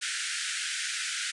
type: band-pass noise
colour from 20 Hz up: pink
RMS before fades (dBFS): -33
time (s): 0.01-1.32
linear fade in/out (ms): 20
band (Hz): 1400 to 9800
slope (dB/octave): 96
effects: none